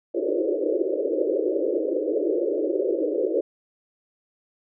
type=band-pass noise; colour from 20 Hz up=pink; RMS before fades=-24 dBFS; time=0.14-3.41 s; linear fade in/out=5 ms; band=310 to 570 Hz; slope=96 dB/octave; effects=none